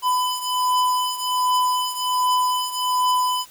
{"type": "beating tone pair", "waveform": "square", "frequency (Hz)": [1002, 1003.3], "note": ["B5", "B5"], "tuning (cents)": [25, 27], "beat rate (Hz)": 1.3, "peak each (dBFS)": [-21, -25], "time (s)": [0.02, 3.46], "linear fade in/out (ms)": 50, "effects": ["white hiss -48 dBFS RMS until 3.5 s"]}